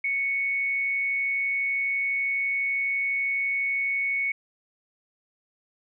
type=tone with amplitude modulation; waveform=sine; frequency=2217 Hz; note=C#7; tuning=in tune; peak=-22 dBFS; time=0.04-4.32 s; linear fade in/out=5 ms; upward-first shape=sine; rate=198 Hz; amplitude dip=30%; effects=none

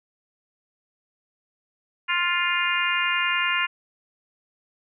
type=harmonic tone; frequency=350.6 Hz; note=F4; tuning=7 cents sharp; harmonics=3 / 4 / 5 / 6 / 7 / 8; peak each=-28 / -28 / -28 / -28 / -28 / -28 dBFS; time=2.08-3.67 s; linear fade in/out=20 ms; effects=none

